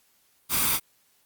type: noise with comb filter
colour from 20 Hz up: white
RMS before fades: -23 dBFS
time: 0.49-0.8 s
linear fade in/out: 50 ms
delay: 0.84 ms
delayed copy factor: +0.5
effects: white hiss -65 dBFS RMS until 1.25 s + Opus 48 kbps